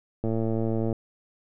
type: click train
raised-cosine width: 2 ms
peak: -15 dBFS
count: 78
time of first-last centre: 0.24-0.927 s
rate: 112 Hz
effects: none